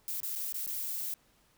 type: noise with dropouts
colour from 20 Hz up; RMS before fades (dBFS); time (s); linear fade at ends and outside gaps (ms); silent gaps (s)
violet; -36; 0.08-1.14; 0; 0.203-0.232 / 0.352-0.359 / 0.524-0.543 / 0.663-0.675
effects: pink hiss -67 dBFS RMS until 1.57 s